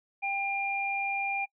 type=tone pair together; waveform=sine; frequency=790.8 / 2400 Hz; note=G5 / D7; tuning=+15 / +37 cents; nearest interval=octave + perfect fifth; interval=1922 cents; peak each=-32 / -30 dBFS; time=0.22-1.46 s; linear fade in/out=20 ms; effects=noise-tail reverb RT60 0.1 s tail -24 dB re dry